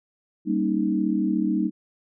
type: chord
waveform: sine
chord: Eb dominant seventh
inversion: first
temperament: equal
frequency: 196 / 233.1 / 277.2 / 311.1 Hz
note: G3 / Bb3 / Db4 / Eb4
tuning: 0 / 0 / 0 / 0 cents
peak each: -25 / -27 / -30 / -24 dBFS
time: 0.45-1.71 s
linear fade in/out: 50 ms
effects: none